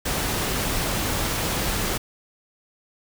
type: noise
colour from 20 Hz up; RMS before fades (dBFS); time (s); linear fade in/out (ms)
pink; -25; 0.05-1.98; 10
effects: none